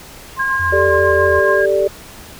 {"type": "tone with tremolo", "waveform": "sine", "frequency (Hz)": 1054, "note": "C6", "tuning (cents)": 12, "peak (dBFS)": -17, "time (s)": [0.36, 1.62], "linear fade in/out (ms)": 50, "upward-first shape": "sine", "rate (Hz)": 7.2, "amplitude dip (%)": 60}
{"type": "tone", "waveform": "sine", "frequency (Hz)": 1624, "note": "G#6", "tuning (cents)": -39, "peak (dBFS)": -16, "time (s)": [0.39, 1.66], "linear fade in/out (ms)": 10}
{"type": "tone with vibrato", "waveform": "sine", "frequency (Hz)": 83.9, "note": "E2", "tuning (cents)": 31, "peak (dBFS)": -22, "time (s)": [0.59, 1.4], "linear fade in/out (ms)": 10, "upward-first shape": "square", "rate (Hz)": 5, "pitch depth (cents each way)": 60}
{"type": "chord", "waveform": "sine", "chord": "G suspended second", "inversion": "none", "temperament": "equal", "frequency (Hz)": [392, 440, 587.3], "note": ["G4", "A4", "D5"], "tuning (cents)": [0, 0, 0], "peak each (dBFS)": [-16, -19, -15], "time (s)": [0.72, 1.88], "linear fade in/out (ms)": 10}
{"effects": ["pink hiss -37 dBFS RMS until 2.39 s"]}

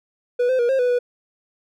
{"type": "tone with pitch steps", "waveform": "triangle", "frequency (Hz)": [489.4, 516, 477.4, 533, 494.1, 489.3], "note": ["B4", "C5", "A#4", "C5", "B4", "B4"], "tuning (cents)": [-16, -24, 41, 32, 1, -16], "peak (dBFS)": -14, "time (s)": [0.39, 0.99], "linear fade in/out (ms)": 10, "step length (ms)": 100, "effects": []}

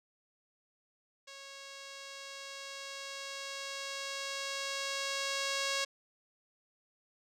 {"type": "tone with level ramp", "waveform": "5% pulse", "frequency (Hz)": 550, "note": "C#5", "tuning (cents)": -14, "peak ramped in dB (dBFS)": [-36, -19], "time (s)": [1.27, 5.85], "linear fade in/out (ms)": 10, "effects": ["low-pass 9000 Hz 12 dB/octave"]}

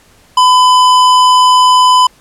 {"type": "tone with hard clipping", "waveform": "sine", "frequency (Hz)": 1006, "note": "B5", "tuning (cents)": 32, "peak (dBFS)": -6, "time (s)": [0.37, 2.07], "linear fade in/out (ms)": 5, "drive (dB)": 14, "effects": ["pink hiss -46 dBFS RMS until 2.2 s", "low-pass 12000 Hz 12 dB/octave"]}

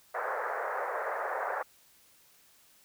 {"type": "band-pass noise", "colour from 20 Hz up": "pink", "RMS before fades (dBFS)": -34, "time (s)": [0.14, 1.63], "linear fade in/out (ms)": 10, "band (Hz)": [470, 1800], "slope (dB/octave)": 48, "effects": ["white hiss -62 dBFS RMS until 2.84 s"]}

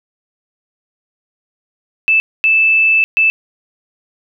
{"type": "tone bursts at uneven times", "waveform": "sine", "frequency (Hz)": 2633, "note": "E7", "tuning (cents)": -3, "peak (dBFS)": -8, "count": 3, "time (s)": [[2.08, 2.2], [2.44, 3.04], [3.17, 3.3]], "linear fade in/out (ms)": 0, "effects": []}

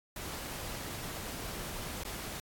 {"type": "noise with dropouts", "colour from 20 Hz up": "pink", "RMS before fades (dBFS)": -41, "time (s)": [0.16, 2.4], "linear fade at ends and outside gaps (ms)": 2, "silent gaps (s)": [2.036, 2.05], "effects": ["AAC 64 kbps"]}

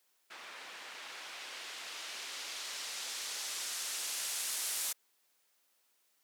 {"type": "noise with low-pass filter sweep", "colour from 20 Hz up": "blue", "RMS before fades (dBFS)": -41, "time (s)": [0.3, 4.93], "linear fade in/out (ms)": 10, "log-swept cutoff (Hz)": [1900, 11000], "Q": 0.76, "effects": ["white hiss -74 dBFS RMS until 6.23 s", "high-pass 300 Hz 12 dB/octave"]}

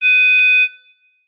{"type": "tone with frequency modulation", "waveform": "sine", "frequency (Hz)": 2500, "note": "D#7", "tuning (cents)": 8, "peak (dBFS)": -9, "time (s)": [0.01, 0.68], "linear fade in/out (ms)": 50, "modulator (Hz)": 999, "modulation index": 0.33, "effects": ["noise-tail reverb RT60 0.9 s tail -18 dB re dry", "Opus 24 kbps"]}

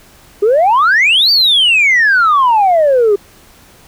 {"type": "exponential two-way sweep", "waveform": "sine", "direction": "up then down", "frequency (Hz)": [392, 4699, 392], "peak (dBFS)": -5, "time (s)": [0.42, 3.16], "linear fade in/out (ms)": 10, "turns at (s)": 1.31, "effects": ["tanh soft clip ceiling -4 dBFS", "pink hiss -43 dBFS RMS until 3.87 s"]}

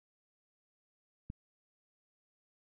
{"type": "click", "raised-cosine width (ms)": 5, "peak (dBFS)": -29, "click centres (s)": 1.301, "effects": []}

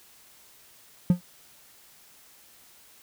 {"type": "tone with exponential decay", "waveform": "triangle", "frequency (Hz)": 177.4, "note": "F3", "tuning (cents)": 27, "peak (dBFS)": -10, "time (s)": [1.1, 1.21], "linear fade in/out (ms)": 2, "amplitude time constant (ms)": 22, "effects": ["tanh soft clip ceiling -6 dBFS", "white hiss -55 dBFS RMS until 3.02 s"]}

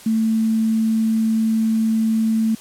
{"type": "tone with quantisation", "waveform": "sine", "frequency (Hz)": 222.3, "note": "A3", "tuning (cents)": 18, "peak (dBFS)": -15, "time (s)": [0.06, 2.55], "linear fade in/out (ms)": 5, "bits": 7, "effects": ["white hiss -42 dBFS RMS until 2.6 s", "low-pass 12000 Hz 12 dB/octave"]}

